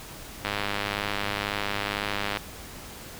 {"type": "click train", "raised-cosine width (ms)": 0.3, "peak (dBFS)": -11, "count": 197, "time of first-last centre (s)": [0.45, 2.372], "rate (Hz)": 102, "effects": ["pink hiss -42 dBFS RMS until 3.19 s"]}